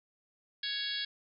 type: harmonic tone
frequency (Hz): 556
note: C#5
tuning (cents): +5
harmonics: 3 / 4 / 5 / 6 / 7 / 8 / 9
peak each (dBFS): -40 / -47 / -48 / -37 / -40 / -40 / -45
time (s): 0.63-1.05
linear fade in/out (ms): 5
effects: none